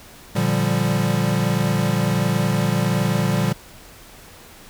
square chord, G minor seventh, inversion first, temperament equal, 116.54 / 146.83 / 174.61 / 196 Hz, Bb2 / D3 / F3 / G3, 0 / 0 / 0 / 0 cents, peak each -24 dBFS, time 0.35-3.53 s, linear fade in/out 10 ms, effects pink hiss -44 dBFS RMS until 4.69 s

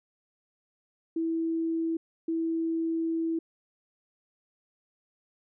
sine tone bursts at uneven times, 327.7 Hz, E4, 10 cents flat, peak -26 dBFS, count 2, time 1.16-1.97 / 2.28-3.39 s, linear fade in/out 5 ms, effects none

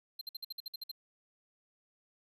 square tone bursts, 4147 Hz, C8, 16 cents flat, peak -39 dBFS, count 10, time 0.19-0.915 s, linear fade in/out 5 ms, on 23 ms, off 55 ms, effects none

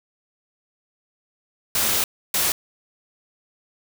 white noise bursts at uneven times, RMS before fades -21 dBFS, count 2, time 1.75-2.04 / 2.34-2.52 s, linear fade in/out 2 ms, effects none

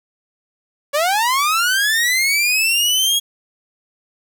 sawtooth linear sweep, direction up, 554.4 to 3322 Hz, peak -11 dBFS, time 0.93-3.2 s, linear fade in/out 20 ms, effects 7-bit

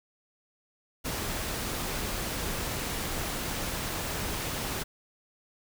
pink noise, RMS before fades -33 dBFS, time 1.04-4.84 s, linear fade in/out 20 ms, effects none

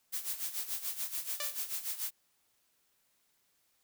blue noise with tremolo, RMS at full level -35 dBFS, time 0.12-2.11 s, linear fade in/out 20 ms, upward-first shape sine, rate 6.9 Hz, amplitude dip 75%
5% pulse tone with exponential decay, 587.3 Hz, D5, in tune, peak -22 dBFS, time 1.4-1.61 s, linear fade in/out 2 ms, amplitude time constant 45 ms
effects white hiss -74 dBFS RMS until 3.83 s

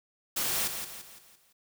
white noise with echo, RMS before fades -30 dBFS, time 0.36-0.68 s, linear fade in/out 10 ms, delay 170 ms, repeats 5, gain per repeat -7 dB, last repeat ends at 1.53 s, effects none

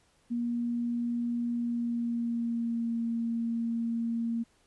sine tone with pitch glide, 237.7 to 231.2 Hz, A#3 to A#3, +34 to -14 cents, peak -28 dBFS, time 0.3-4.44 s, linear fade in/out 20 ms, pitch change -48 cents, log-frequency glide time 1.53-2.98 s, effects pink hiss -67 dBFS RMS until 4.66 s + resampled to 24000 Hz

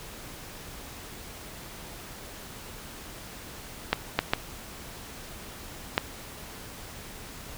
clicks, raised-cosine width 0.3 ms, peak -5 dBFS, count 4, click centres 3.93 / 4.19 / 4.335 / 5.979 s, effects pink hiss -43 dBFS RMS until 7.57 s

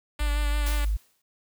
5% pulse tone with vibrato, 293.7 Hz, D4, in tune, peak -22 dBFS, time 0.19-0.85 s, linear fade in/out 5 ms, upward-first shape sine, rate 5.9 Hz, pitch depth 23 cents each way
sine tone, 51.6 Hz, G#1, 10 cents flat, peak -22 dBFS, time 0.2-0.97 s, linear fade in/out 10 ms
white noise with exponential decay, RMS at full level -34 dBFS, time 0.66-1.22 s, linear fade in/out 5 ms, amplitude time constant 120 ms
effects none

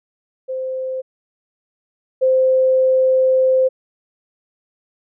sine tone pair in turn, 520 / 520 Hz, C5 / C5, -11 / -11 cents, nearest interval unison, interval 0 cents, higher neither, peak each -21 / -11 dBFS, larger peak second, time 0.48-1.02 / 2.21-3.69 s, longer second, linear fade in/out 20 ms, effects none

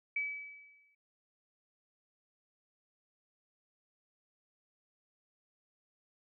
sine tone with exponential decay, 2291 Hz, D7, 44 cents flat, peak -30 dBFS, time 0.16-0.95 s, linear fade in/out 5 ms, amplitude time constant 170 ms, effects noise-tail reverb RT60 0.2 s tail -26 dB re dry

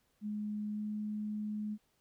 sine tone with pitch glide, 210 to 211.3 Hz, G#3 to G#3, +19 to +30 cents, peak -35 dBFS, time 0.21-1.78 s, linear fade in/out 50 ms, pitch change +11 cents, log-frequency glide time 0.73-0.8 s, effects pink hiss -75 dBFS RMS until 2 s

